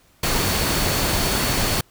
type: tone in noise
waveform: sine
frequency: 4435 Hz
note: C#8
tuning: in tune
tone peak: -31 dBFS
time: 0.23-1.81 s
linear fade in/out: 5 ms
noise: pink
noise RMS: -21 dBFS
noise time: 0.23-1.81 s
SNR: -13 dB
effects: pink hiss -57 dBFS RMS until 1.9 s